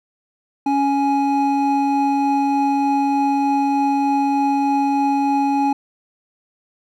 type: tone pair together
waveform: triangle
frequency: 279.1 / 834 Hz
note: C#4 / G#5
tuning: +12 / +7 cents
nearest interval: octave + perfect fifth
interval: 1895 cents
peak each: -16 dBFS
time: 0.66-5.73 s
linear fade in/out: 5 ms
effects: none